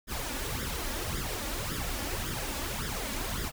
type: noise with flanger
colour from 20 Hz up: pink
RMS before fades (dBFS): -34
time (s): 0.07-3.52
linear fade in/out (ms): 50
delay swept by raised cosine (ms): 0.57 to 3.57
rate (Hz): 1.8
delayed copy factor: +0.7
effects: none